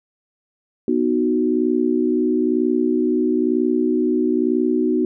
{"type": "chord", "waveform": "sine", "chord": "B major", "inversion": "none", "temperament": "equal with one note detuned", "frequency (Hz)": [246.9, 309, 370], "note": ["B3", "D#4", "F#4"], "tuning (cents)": [0, -12, 0], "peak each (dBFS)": -20, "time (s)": [0.88, 5.05], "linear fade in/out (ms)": 2, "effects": []}